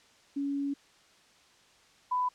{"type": "tone pair in turn", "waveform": "sine", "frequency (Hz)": [280.9, 997.6], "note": ["C#4", "B5"], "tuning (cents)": [23, 17], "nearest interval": "octave + minor seventh", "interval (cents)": 2194, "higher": "second", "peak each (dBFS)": [-29, -26], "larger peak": "second", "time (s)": [[0.36, 0.74], [2.11, 2.29]], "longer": "first", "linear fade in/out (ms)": 10, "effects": ["white hiss -61 dBFS RMS until 2.34 s", "low-pass 6000 Hz 12 dB/octave"]}